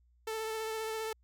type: tone with vibrato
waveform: sawtooth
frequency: 441 Hz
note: A4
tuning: 4 cents sharp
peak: -31 dBFS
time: 0.27-1.13 s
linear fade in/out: 5 ms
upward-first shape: sine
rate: 15 Hz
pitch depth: 17 cents each way
effects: added 60 Hz sine -64 dBFS peak until 1.23 s